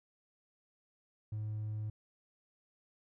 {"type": "tone", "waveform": "triangle", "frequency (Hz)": 107.1, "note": "A2", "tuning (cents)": -46, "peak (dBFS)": -33, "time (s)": [1.32, 1.9], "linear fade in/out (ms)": 5, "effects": ["tanh soft clip ceiling -31 dBFS"]}